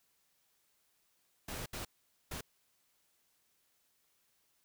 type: noise bursts at uneven times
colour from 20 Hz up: pink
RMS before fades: -42 dBFS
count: 3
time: 1.48-1.66 / 1.73-1.85 / 2.31-2.41 s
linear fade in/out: 5 ms
effects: white hiss -75 dBFS RMS until 4.64 s